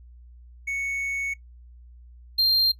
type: tone pair in turn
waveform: triangle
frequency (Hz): 2217 / 4185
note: C#7 / C8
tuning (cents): 0 / 0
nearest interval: major seventh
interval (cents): 1100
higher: second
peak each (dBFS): -24 / -16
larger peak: second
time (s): 0.67-1.34 / 2.38-2.72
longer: first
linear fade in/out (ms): 10
effects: noise-tail reverb RT60 0.1 s tail -19 dB re dry + added 60 Hz sine -45 dBFS peak until 2.79 s